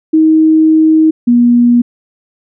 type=tone pair in turn; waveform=sine; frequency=315.8 / 240.4 Hz; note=D#4 / B3; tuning=+26 / -46 cents; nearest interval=perfect fourth; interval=472 cents; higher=first; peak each=-4 dBFS; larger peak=neither; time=0.13-1.11 / 1.27-1.82 s; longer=first; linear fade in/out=10 ms; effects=none